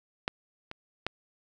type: clicks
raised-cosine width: 0.3 ms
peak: -12 / -23 / -13 dBFS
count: 3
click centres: 0.279 / 0.714 / 1.066 s
effects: none